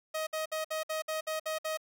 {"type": "tone bursts", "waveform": "sawtooth", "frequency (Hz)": 629, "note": "D#5", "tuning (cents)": 19, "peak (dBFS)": -28, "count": 9, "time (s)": [0.14, 1.774], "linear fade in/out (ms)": 10, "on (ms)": 130, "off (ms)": 58, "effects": []}